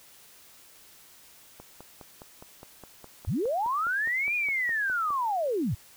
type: click train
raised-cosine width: 1 ms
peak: -30 dBFS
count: 18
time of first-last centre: 1.6-5.105 s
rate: 4.85 Hz
type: linear two-way sweep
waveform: sine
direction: up then down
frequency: 57.6 to 2468 to 76.9 Hz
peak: -25 dBFS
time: 3.27-5.75 s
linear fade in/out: 10 ms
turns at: 4.35 s
effects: white hiss -54 dBFS RMS until 5.96 s